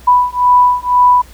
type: beating tone pair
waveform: sine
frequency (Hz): 987.8 / 989.8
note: B5 / B5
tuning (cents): 0 / +4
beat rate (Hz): 2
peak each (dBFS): -10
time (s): 0.07-1.22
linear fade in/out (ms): 10
effects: added 60 Hz sine -37 dBFS peak until 1.33 s + pink hiss -42 dBFS RMS until 1.33 s